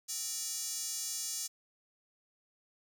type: tone with high-pass filter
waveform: square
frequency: 261.6 Hz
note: C4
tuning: in tune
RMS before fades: -38 dBFS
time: 0.08-1.48 s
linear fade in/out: 20 ms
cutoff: 6300 Hz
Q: 2.4
effects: none